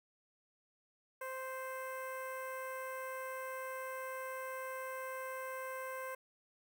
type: tone with notch filter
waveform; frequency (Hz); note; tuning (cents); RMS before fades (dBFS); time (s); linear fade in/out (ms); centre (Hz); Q
15% pulse; 522; C5; -4; -43; 1.21-6.15; 5; 4700; 0.56
effects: none